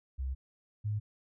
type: tone pair in turn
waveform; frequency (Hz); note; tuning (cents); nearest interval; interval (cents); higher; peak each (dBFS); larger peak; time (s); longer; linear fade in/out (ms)
sine; 65.6 / 105.45; C2 / G#2; +5 / +27; minor sixth; 822; second; -32 / -30; second; 0.18-0.35 / 0.84-1; first; 20
effects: none